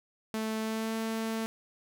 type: tone with pitch glide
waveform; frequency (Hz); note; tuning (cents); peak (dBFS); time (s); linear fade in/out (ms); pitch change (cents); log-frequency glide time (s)
sawtooth; 219.6 to 223.4; A3 to A3; -3 to +27; -27; 0.34-1.46; 0; +30; 0.6-0.95
effects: none